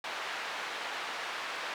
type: band-pass noise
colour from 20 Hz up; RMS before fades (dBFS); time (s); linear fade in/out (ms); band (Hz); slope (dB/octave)
pink; -38; 0.04-1.74; 2; 840 to 3100; 12
effects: none